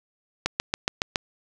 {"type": "click train", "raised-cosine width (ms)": 0.2, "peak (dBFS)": -5, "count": 6, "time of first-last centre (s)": [0.46, 1.158], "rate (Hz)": 7.16, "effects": []}